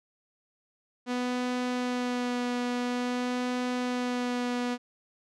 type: tone with vibrato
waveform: sawtooth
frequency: 246.9 Hz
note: B3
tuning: in tune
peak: -24 dBFS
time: 1.06-4.78 s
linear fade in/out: 50 ms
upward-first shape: sine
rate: 0.49 Hz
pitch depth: 14 cents each way
effects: low-pass 6000 Hz 12 dB/octave